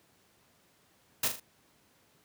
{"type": "noise with echo", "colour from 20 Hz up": "white", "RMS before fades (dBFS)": -28, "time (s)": [1.23, 1.28], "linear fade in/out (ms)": 5, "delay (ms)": 40, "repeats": 3, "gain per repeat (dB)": -7, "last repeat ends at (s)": 1.4, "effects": ["pink hiss -66 dBFS RMS until 2.24 s", "high-pass 100 Hz 12 dB/octave"]}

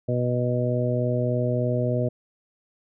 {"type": "harmonic tone", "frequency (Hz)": 123.3, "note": "B2", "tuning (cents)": -2, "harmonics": [1, 2, 3, 4, 5], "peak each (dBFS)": [-24, -29, -31, -29, -28], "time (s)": [0.08, 2.09], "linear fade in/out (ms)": 10, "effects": []}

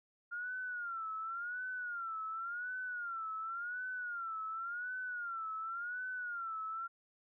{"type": "tone with vibrato", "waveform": "sine", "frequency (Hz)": 1401, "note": "F6", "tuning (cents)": 5, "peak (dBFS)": -38, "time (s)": [0.31, 6.88], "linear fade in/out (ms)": 20, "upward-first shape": "sine", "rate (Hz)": 0.91, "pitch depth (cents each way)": 130, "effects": []}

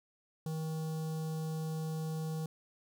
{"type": "tone with notch filter", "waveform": "square", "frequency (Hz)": 158.5, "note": "D#3", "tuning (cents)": 32, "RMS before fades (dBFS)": -37, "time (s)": [0.46, 2.46], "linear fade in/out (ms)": 2, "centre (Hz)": 2100, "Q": 0.51, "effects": []}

